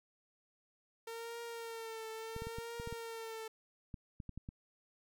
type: tone with vibrato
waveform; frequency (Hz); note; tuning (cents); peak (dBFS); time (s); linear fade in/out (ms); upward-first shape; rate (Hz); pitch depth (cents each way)
sawtooth; 455.5; A#4; -40; -39; 1.07-3.48; 5; triangle; 0.73; 52
type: clicks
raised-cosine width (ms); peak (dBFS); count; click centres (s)
5; -32; 12; 2.364 / 2.421 / 2.47 / 2.585 / 2.799 / 2.874 / 2.926 / 3.942 / 4.202 / 4.293 / 4.376 / 4.489
effects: none